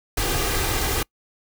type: noise with comb filter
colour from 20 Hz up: pink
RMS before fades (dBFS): -23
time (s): 0.17-1.03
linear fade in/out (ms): 5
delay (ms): 2.5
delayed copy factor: +0.6
effects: noise-tail reverb RT60 0.1 s tail -26 dB re dry

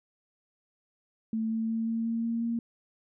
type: tone with pitch steps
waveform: sine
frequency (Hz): 222.2 / 223.9 / 225.6 / 227.3 / 229 / 230.7 / 232.4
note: A3 / A3 / A3 / A#3 / A#3 / A#3 / A#3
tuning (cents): +17 / +30 / +44 / -43 / -31 / -18 / -5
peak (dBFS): -27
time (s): 1.33-2.59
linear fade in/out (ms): 2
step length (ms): 180
effects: none

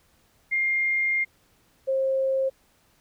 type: tone pair in turn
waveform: sine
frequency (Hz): 2117 / 532.9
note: C7 / C5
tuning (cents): +20 / +32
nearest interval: 2 octaves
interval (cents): 2388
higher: first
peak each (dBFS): -21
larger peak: neither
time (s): 0.51-1.25 / 1.87-2.5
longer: first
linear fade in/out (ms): 20
effects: pink hiss -63 dBFS RMS until 3 s

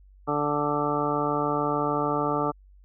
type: harmonic tone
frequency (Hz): 146.83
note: D3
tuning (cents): 0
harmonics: 1 / 2 / 3 / 4 / 5 / 6 / 8 / 9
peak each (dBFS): -34 / -30 / -30 / -32 / -33 / -31 / -29 / -35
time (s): 0.27-2.52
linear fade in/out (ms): 20
effects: added 48 Hz sine -50 dBFS peak until 2.84 s

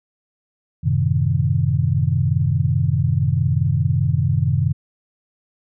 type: chord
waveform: sine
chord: F# diminished seventh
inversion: none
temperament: equal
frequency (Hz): 92.5 / 110 / 130.81 / 155.56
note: F#2 / A2 / C3 / Eb3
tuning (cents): 0 / 0 / 0 / 0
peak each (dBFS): -21 / -23 / -19 / -21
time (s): 0.83-4.73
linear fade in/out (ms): 20
effects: none

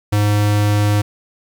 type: tone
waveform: square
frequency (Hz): 103.83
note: G#2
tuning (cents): 0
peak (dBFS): -13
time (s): 0.12-1.02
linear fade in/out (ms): 10
effects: 8-bit

